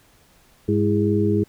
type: harmonic tone with a mistuned harmonic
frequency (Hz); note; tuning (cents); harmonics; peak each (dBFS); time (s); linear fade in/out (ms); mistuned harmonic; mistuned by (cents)
102.6; G#2; -21; 1 / 2 / 3 / 4; -22 / -22 / -22 / -22; 0.68-1.44; 10; 3; +110
effects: pink hiss -56 dBFS RMS until 1.48 s